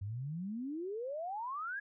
sine exponential sweep, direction up, 94 to 1700 Hz, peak -37 dBFS, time 0.01-1.8 s, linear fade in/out 10 ms, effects none

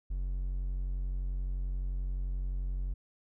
triangle tone, 45.76 Hz, F#1, 18 cents flat, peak -29 dBFS, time 0.1-2.94 s, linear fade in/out 10 ms, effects none

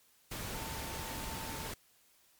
sine tone in noise, 896 Hz, A5, 31 cents sharp, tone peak -47 dBFS, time 0.54-1.68 s, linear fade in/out 5 ms, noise pink, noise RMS -41 dBFS, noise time 0.31-1.74 s, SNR -9 dB, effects white hiss -67 dBFS RMS until 2.39 s + MP3 96 kbps

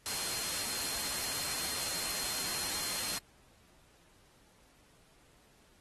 sine tone in noise, 4186 Hz, C8, in tune, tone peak -43 dBFS, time 0.06-3.18 s, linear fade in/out 0 ms, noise white, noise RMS -36 dBFS, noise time 0.06-3.18 s, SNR -10 dB, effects pink hiss -65 dBFS RMS until 5.8 s + AAC 32 kbps

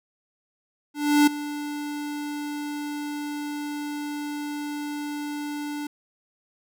square tone with ADSR envelope, 293.7 Hz, D4, in tune, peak -14 dBFS, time 0.94-5.87 s, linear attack 330 ms, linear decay 8 ms, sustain -16 dB, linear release 4 ms, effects none

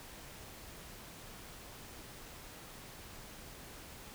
silence, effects pink hiss -51 dBFS RMS until 4.14 s

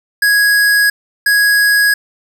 square tone pair in turn, 1661.2 / 1661.2 Hz, G#6 / G#6, 0 / 0 cents, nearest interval unison, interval 0 cents, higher neither, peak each -9 dBFS, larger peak neither, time 0.22-0.9 / 1.26-1.94 s, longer neither, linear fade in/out 5 ms, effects none

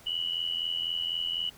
sine tone pair together, 2911 / 2995 Hz, F#7 / F#7, -29 / +20 cents, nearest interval unison, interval 49 cents, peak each -31 / -32 dBFS, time 0.06-1.5 s, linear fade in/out 10 ms, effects pink hiss -54 dBFS RMS until 1.57 s

